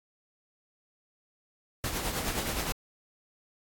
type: noise with tremolo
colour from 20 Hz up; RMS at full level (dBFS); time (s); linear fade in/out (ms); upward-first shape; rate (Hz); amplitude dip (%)
pink; -30; 1.84-2.72; 0; triangle; 9.6; 55
effects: AAC 64 kbps